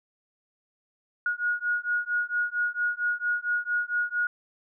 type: beating tone pair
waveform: sine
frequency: 1443 / 1447.4 Hz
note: F#6 / F#6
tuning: -44 / -39 cents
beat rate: 4.4 Hz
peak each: -28 dBFS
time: 1.26-4.27 s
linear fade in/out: 2 ms
effects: none